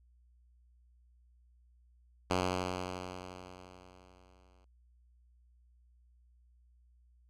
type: tone with exponential decay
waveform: 5% pulse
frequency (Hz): 91.4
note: F#2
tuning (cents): -21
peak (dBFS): -17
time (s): 2.3-4.65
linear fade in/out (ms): 5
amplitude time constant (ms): 510
effects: added 60 Hz sine -62 dBFS peak until 7.29 s + low-pass 7000 Hz 12 dB/octave